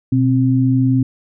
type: tone pair together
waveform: sine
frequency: 124.2 / 263.2 Hz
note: B2 / C4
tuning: +10 / +10 cents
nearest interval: octave + minor second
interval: 1300 cents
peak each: -14 dBFS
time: 0.12-1.03 s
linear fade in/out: 5 ms
effects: none